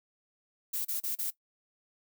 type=noise bursts; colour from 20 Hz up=violet; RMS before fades=-33 dBFS; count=4; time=0.73-1.306 s; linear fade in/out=10 ms; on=120 ms; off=32 ms; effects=noise-tail reverb RT60 0.1 s tail -18 dB re dry

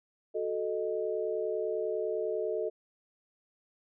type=chord; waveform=sine; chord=D# diminished; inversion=first; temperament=equal; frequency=370 / 440 / 622.3 Hz; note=F#4 / A4 / D#5; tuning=0 / 0 / 0 cents; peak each=-36 / -32 / -35 dBFS; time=0.34-2.7 s; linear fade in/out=20 ms; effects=none

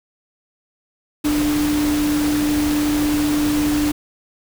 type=tone in noise; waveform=sine; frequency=297 Hz; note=D4; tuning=20 cents sharp; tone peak=-16 dBFS; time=1.24-3.92 s; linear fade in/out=10 ms; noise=pink; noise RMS=-26 dBFS; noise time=1.24-3.92 s; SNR=+7 dB; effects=none

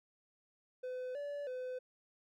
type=tone with pitch steps; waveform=triangle; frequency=506 / 576 / 507 Hz; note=B4 / D5 / B4; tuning=+42 / -34 / +45 cents; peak=-37 dBFS; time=0.83-1.79 s; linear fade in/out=10 ms; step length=320 ms; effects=none

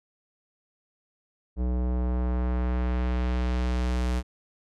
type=tone with low-pass filter sweep; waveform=square; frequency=61.74 Hz; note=B1; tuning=in tune; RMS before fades=-26 dBFS; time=1.56-4.23 s; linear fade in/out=50 ms; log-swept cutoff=510 to 10000 Hz; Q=0.72; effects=none

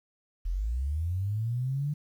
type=linear sweep; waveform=sine; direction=up; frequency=39.05 to 150 Hz; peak=-27 dBFS; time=0.45-1.94 s; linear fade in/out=10 ms; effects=10-bit

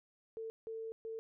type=tone bursts at uneven times; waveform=sine; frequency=447.9 Hz; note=A4; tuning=31 cents sharp; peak=-40 dBFS; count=3; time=0.37-0.5 / 0.67-0.92 / 1.05-1.19 s; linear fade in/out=0 ms; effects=none

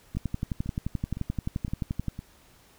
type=two click trains; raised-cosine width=5 ms; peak=-23 / -16 dBFS; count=5 / 23; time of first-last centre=0.15-2.191 / 0.17-2.083 s; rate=1.96 / 11.5 Hz; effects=pink hiss -58 dBFS RMS until 2.78 s

